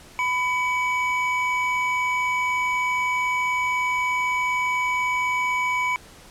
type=tone pair together; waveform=triangle; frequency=1000 / 2272 Hz; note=B5 / C#7; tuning=+21 / +42 cents; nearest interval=octave + major second; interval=1421 cents; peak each=-22 dBFS; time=0.19-5.96 s; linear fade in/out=0 ms; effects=pink hiss -47 dBFS RMS until 6.3 s + low-pass 11000 Hz 12 dB/octave